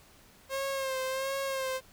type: tone with vibrato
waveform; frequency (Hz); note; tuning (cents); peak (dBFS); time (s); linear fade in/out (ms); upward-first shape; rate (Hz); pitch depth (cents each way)
sawtooth; 534; C5; +35; -27; 0.49-1.81; 50; sine; 1.4; 42
effects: pink hiss -58 dBFS RMS until 1.92 s